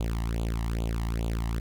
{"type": "tone with flanger", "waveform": "sawtooth", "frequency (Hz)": 56.6, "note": "A1", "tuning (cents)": 50, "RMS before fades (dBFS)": -29, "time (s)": [0, 1.6], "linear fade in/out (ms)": 5, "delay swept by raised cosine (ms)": [0.27, 1.04], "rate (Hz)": 2.4, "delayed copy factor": 0.95, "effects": []}